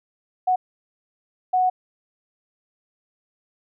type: tone bursts at uneven times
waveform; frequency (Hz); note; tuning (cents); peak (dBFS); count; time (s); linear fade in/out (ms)
sine; 738; F#5; -5; -16; 2; 0.47-0.56 / 1.53-1.7; 10
effects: none

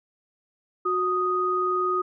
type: tone pair together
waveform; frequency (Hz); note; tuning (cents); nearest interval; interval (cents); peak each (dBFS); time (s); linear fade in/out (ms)
sine; 366.5 / 1244.5; F#4 / D#6; -16 / 0; octave + major sixth; 2116; -26 / -23; 0.85-2.02; 10
effects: none

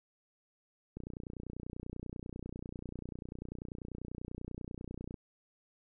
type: click train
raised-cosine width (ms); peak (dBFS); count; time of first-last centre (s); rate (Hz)
3; -29; 127; 0.97-5.142; 30.2
effects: none

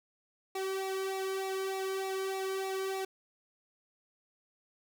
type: tone with flanger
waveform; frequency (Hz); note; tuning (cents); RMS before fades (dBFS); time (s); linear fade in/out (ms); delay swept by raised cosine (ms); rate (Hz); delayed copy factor
sawtooth; 383.5; G4; -38; -35; 0.55-3.05; 5; 0.62 to 1.49; 3.3; -0.75
effects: none

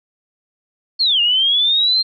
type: linear two-way sweep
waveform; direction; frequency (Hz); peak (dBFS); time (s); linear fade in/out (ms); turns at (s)
sine; down then up; 4435 to 2794 to 4200; -12; 0.99-2.03; 20; 1.21
effects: none

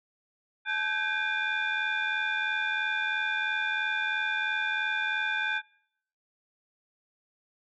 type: tone cluster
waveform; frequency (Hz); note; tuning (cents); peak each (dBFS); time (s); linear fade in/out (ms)
sine; 861 / 1539 / 1622 / 2406 / 3525; A5 / G6 / G#6 / D7 / A7; -38 / -32 / -41 / +41 / +2; -37 / -29 / -33 / -33 / -37; 0.65-5.62; 50
effects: noise-tail reverb RT60 0.7 s tail -25 dB re dry + tanh soft clip ceiling -18 dBFS

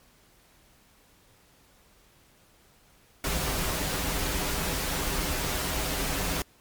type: noise with comb filter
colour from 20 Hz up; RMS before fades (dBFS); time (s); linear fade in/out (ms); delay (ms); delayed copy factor
pink; -29; 3.24-6.42; 2; 8.8; -0.6
effects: pink hiss -60 dBFS RMS until 6.6 s + MP3 96 kbps

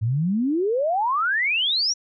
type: exponential sweep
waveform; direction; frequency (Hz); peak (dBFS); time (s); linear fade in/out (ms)
sine; up; 103.83 to 5920; -19; 0.01-1.94; 20
effects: none

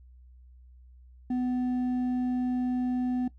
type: tone with hard clipping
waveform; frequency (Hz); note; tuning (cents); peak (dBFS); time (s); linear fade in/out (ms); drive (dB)
sine; 250.2; B3; +23; -27; 1.3-3.28; 5; 4
effects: noise-tail reverb RT60 0.1 s tail -17 dB re dry + added 62 Hz sine -50 dBFS peak until 3.38 s

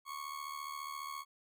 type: tone with amplitude modulation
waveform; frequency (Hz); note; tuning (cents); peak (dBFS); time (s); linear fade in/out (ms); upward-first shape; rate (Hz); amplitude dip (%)
40% pulse; 1103; C#6; -9; -37; 0.05-1.25; 50; sine; 74.6; 70
effects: none

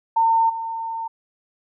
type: tone with level steps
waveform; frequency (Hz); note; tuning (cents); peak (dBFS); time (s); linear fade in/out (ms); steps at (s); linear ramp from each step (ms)
sine; 907; A#5; -48; -14 / -25; 0.16-1.08; 10; 0.49; 10
effects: none

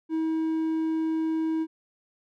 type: tone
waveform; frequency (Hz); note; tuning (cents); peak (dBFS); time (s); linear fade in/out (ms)
triangle; 320.2; D#4; +50; -22; 0.09-1.67; 50
effects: none

